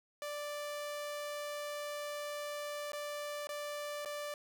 sawtooth tone with dropouts, 587.3 Hz, D5, in tune, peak -35 dBFS, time 0.22-4.34 s, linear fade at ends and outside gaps 1 ms, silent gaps 2.919-2.932 / 3.471-3.491 / 4.049-4.058 s, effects none

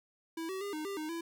square tone with pitch steps, 327.8 / 380 / 403.9 / 307.9 / 396.8 / 309.1 / 334.3 Hz, E4 / F#4 / G#4 / D#4 / G4 / D#4 / E4, -10 / +46 / -48 / -18 / +21 / -11 / +24 cents, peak -37 dBFS, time 0.37-1.21 s, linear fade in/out 5 ms, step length 120 ms, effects none

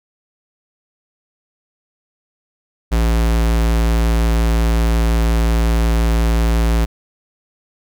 square tone, 56.6 Hz, A1, 50 cents sharp, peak -13 dBFS, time 2.91-6.86 s, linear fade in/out 20 ms, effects none

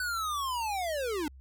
square linear sweep, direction down, 1508 to 281.6 Hz, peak -31 dBFS, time 0-1.28 s, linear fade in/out 2 ms, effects added 66 Hz sine -48 dBFS peak until 1.4 s

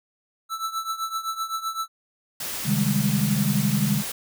square tone with tremolo, 1321 Hz, E6, 3 cents sharp, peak -24 dBFS, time 0.49-1.88 s, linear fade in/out 50 ms, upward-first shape triangle, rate 7.8 Hz, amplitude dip 85%
white noise, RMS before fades -31 dBFS, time 2.4-4.12 s, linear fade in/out 5 ms
sine chord, Ab major seventh, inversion first, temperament equal with one note detuned, 133.72 / 155.56 / 196 / 207.7 Hz, C3 / Eb3 / G3 / Ab3, +38 / 0 / 0 / 0 cents, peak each -26 / -26 / -26 / -24 dBFS, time 2.64-4.03 s, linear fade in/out 50 ms
effects none

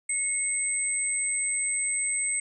sine tone pair together, 2184 / 8205 Hz, C#7 / C9, -26 / -35 cents, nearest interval octave + major seventh, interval 2291 cents, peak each -31 / -26 dBFS, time 0.09-2.4 s, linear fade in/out 5 ms, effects none

